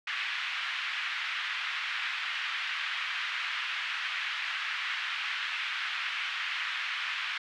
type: band-pass noise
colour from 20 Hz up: white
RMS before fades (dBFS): -34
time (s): 0.07-7.38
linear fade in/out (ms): 5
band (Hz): 1300 to 3000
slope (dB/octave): 24
effects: none